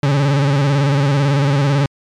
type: tone with vibrato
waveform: 40% pulse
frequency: 140.6 Hz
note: C#3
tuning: 25 cents sharp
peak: -11 dBFS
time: 0.03-1.86 s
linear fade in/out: 2 ms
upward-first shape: square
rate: 18 Hz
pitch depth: 57 cents each way
effects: low-pass 5000 Hz 12 dB/octave + MP3 96 kbps